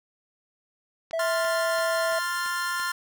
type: click train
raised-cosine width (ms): 0.2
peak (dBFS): -23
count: 6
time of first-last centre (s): 1.11-2.799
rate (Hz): 2.96
type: tone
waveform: triangle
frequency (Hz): 657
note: E5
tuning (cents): -6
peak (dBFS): -23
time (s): 1.13-2.19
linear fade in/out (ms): 5
type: chord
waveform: 45% pulse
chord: F major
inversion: second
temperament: equal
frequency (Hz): 1046.5 / 1396.9 / 1760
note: C6 / F6 / A6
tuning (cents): 0 / 0 / 0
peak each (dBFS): -31 / -30 / -32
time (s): 1.19-2.92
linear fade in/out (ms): 5
effects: none